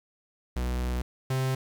45% pulse tone pair in turn, 61.74 / 131.13 Hz, B1 / C3, 0 / +4 cents, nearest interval octave + minor second, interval 1304 cents, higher second, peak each -27 / -25 dBFS, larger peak second, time 0.56-1.02 / 1.3-1.55 s, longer first, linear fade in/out 5 ms, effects 9-bit

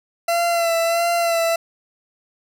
40% pulse tone with vibrato, 676 Hz, E5, 43 cents sharp, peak -16 dBFS, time 0.28-1.56 s, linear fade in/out 5 ms, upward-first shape sine, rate 1.5 Hz, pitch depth 29 cents each way, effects none

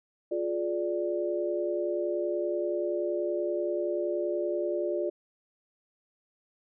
sine chord, D diminished, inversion first, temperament just, 352.4 / 422.9 / 587.3 Hz, F4 / Ab4 / D5, +16 / +31 / 0 cents, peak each -30 / -35 / -31 dBFS, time 0.31-5.1 s, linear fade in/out 10 ms, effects none

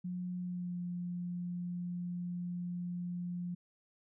sine tone with pitch glide, 179.7 to 176.41 Hz, F3 to F3, +50 to +18 cents, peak -36 dBFS, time 0.04-3.55 s, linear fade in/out 10 ms, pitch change -32 cents, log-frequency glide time 0.38-0.8 s, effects none

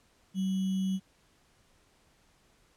sine tone with sample-and-hold, 190 Hz, F#3, 46 cents sharp, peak -27 dBFS, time 0.34-1 s, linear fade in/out 50 ms, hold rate 3150 Hz, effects pink hiss -66 dBFS RMS until 2.76 s + low-pass 10000 Hz 12 dB/octave

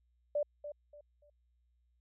sine tone with echo, 587.3 Hz, D5, in tune, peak -29 dBFS, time 0.35-0.43 s, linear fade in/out 5 ms, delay 290 ms, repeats 3, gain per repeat -11 dB, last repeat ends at 1.3 s, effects added 60 Hz sine -70 dBFS peak until 2 s

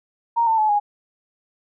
sine tone with pitch steps, 932.3 / 895.4 / 859.9 / 825.8 Hz, A#5 / A5 / A5 / G#5, 0 / +30 / -40 / -10 cents, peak -15 dBFS, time 0.36-0.8 s, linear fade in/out 20 ms, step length 110 ms, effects none

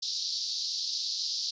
pink band-pass noise, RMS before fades -33 dBFS, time 0.02-1.51 s, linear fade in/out 10 ms, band 4100 to 5400 Hz, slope 48 dB/octave, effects resampled to 16000 Hz

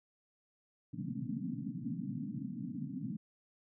white band-pass noise, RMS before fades -40 dBFS, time 0.93-3.17 s, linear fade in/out 10 ms, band 120 to 280 Hz, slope 96 dB/octave, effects none

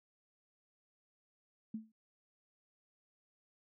sine tone with exponential decay, 220 Hz, A3, in tune, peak -35 dBFS, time 1.74-1.92 s, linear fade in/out 5 ms, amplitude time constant 39 ms, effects none

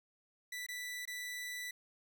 sawtooth tone with dropouts, 1975.5 Hz, B6, in tune, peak -37 dBFS, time 0.52-1.71 s, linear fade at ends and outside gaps 5 ms, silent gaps 0.665-0.686 / 1.054-1.075 s, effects none

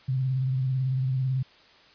sine tone with vibrato, 130.81 Hz, C3, in tune, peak -23 dBFS, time 0.08-1.43 s, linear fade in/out 10 ms, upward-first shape sine, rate 18 Hz, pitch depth 47 cents each way, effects white hiss -55 dBFS RMS until 1.94 s + resampled to 11025 Hz

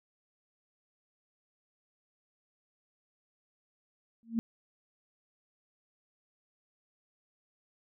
sine tone with exponential growth, 228.7 Hz, A#3, 33 cents flat, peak -23 dBFS, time 4.23-4.39 s, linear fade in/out 0 ms, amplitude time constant 33 ms, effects none

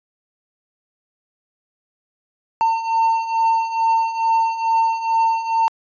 triangle beating tone pair, 903 / 905.3 Hz, A5 / A5, +45 / +49 cents, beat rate 2.3 Hz, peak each -20 / -15 dBFS, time 2.61-5.68 s, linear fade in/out 0 ms, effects resampled to 16000 Hz

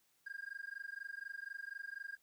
triangle tone with amplitude modulation, 1615 Hz, G#6, 49 cents flat, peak -37 dBFS, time 0.26-2.17 s, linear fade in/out 10 ms, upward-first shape sine, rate 24.1 Hz, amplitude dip 100%, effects tanh soft clip ceiling -37 dBFS + white hiss -75 dBFS RMS until 2.22 s

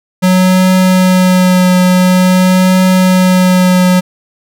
square tone with vibrato, 183.9 Hz, F#3, 10 cents flat, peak -6 dBFS, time 0.22-4.01 s, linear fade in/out 20 ms, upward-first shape triangle, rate 0.48 Hz, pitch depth 17 cents each way, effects none

